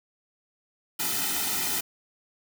white noise with comb filter, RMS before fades -28 dBFS, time 0.99-1.81 s, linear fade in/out 10 ms, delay 1.8 ms, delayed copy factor -0.95, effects none

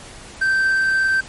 triangle tone, 1558 Hz, G6, 11 cents flat, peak -13 dBFS, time 0.41-1.21 s, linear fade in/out 10 ms, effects pink hiss -39 dBFS RMS until 1.28 s + MP3 48 kbps

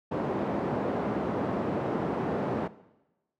pink band-pass noise, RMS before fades -30 dBFS, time 0.11-2.68 s, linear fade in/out 10 ms, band 170 to 780 Hz, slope 12 dB/octave, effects noise-tail reverb RT60 1.0 s tail -18 dB re dry + high-pass 80 Hz 12 dB/octave

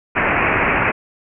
white low-pass noise, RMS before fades -17 dBFS, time 0.15-0.92 s, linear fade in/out 20 ms, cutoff 2600 Hz, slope 96 dB/octave, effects none

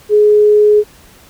sine tone, 419.8 Hz, G#4, 19 cents sharp, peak -5 dBFS, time 0.09-0.84 s, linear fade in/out 50 ms, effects pink hiss -43 dBFS RMS until 1.29 s

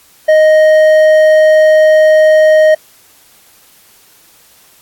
sine tone with hard clipping, 622.3 Hz, D#5, in tune, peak -5 dBFS, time 0.28-2.75 s, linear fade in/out 10 ms, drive 6 dB, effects white hiss -45 dBFS RMS until 4.81 s + AAC 64 kbps

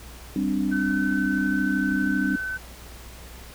sine chord, G suspended fourth, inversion none, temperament just, 196 / 261.3 / 294 Hz, G3 / C4 / D4, 0 / -2 / +2 cents, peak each -26 dBFS, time 0.36-2.36 s, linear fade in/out 2 ms
sine tone with vibrato, 1521 Hz, F#6, 47 cents sharp, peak -27 dBFS, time 0.71-2.58 s, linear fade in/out 20 ms, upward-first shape sine, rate 20 Hz, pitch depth 9 cents each way
effects added 60 Hz sine -43 dBFS peak until 3.54 s + pink hiss -45 dBFS RMS until 3.54 s

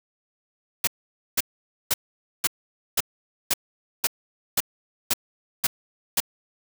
white noise bursts, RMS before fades -21 dBFS, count 11, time 0.84-6.203 s, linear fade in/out 5 ms, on 33 ms, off 500 ms, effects none

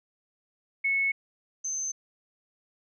sine tone pair in turn, 2200 / 6223 Hz, C#7 / G8, -14 / -14 cents, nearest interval octave + tritone, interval 1800 cents, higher second, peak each -23 / -29 dBFS, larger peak first, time 0.84-1.12 / 1.64-1.92 s, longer neither, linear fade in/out 10 ms, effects none

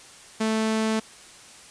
sawtooth tone, 219.9 Hz, A3, 1 cent flat, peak -18 dBFS, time 0.4-1 s, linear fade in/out 10 ms, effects white hiss -47 dBFS RMS until 1.7 s + resampled to 22050 Hz

